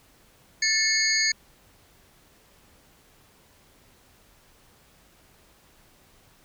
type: tone cluster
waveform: sine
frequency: 1769 / 2181 / 4326 / 4765 / 6550 Hz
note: A6 / C#7 / C#8 / D8 / G#8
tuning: +9 / -29 / -43 / +24 / -25 cents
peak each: -27 dBFS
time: 0.62-1.32 s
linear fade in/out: 5 ms
effects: pink hiss -58 dBFS RMS until 6.44 s